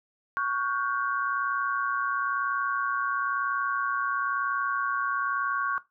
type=tone cluster; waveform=sine; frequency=1116 / 1435 / 1556 Hz; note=C#6 / F6 / G6; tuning=+11 / +47 / -13 cents; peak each=-27 / -30 / -32 dBFS; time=0.37-5.78 s; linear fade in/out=0 ms; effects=noise-tail reverb RT60 0.2 s tail -17 dB re dry